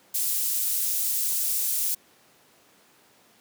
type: high-pass noise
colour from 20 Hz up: pink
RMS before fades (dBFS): -26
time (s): 0.14-1.95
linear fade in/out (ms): 10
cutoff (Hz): 10000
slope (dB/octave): 12
effects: pink hiss -58 dBFS RMS until 3.4 s + high-pass 200 Hz 12 dB/octave